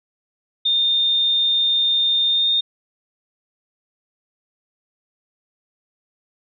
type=tone with pitch glide; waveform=sine; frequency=3633 to 3660 Hz; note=A#7 to A#7; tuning=-45 to -32 cents; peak=-15 dBFS; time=0.65-2.61 s; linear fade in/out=10 ms; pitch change=+13 cents; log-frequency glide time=2.28-2.49 s; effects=none